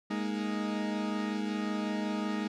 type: chord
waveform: 40% pulse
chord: Ab suspended second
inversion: none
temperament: equal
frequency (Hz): 207.7 / 233.1 / 311.1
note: Ab3 / Bb3 / Eb4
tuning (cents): 0 / 0 / 0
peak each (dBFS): -32 / -37 / -36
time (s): 0.1-2.48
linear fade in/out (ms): 10
effects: low-pass 5000 Hz 12 dB/octave